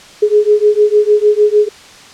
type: beating tone pair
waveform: sine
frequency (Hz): 416.2 / 422.8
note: G#4 / G#4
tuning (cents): +4 / +31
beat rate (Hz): 6.6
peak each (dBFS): -10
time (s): 0.22-1.69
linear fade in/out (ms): 10
effects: white hiss -37 dBFS RMS until 2.13 s + low-pass 6000 Hz 12 dB/octave